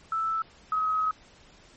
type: tone pair in turn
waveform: sine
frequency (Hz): 1318 / 1271.6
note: E6 / D#6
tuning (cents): -1 / +37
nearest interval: minor second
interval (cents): 62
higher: first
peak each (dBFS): -25 / -23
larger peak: second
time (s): 0.12-0.42 / 0.72-1.11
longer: second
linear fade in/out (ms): 2
effects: pink hiss -55 dBFS RMS until 1.76 s + MP3 32 kbps